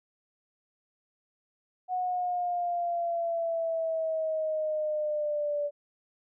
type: exponential sweep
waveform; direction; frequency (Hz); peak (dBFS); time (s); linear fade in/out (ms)
sine; down; 736 to 580; -27; 1.88-5.71; 50
effects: none